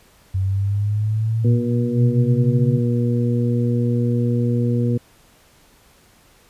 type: linear sweep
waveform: sine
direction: up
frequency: 93.9 to 138.59 Hz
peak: -17 dBFS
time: 0.34-2.79 s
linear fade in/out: 10 ms
type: harmonic tone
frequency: 120 Hz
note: B2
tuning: 49 cents flat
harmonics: 1 / 2 / 3 / 4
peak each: -18 / -21 / -29 / -27 dBFS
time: 1.44-4.98 s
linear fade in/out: 10 ms
effects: pink hiss -53 dBFS RMS until 6.49 s + resampled to 32000 Hz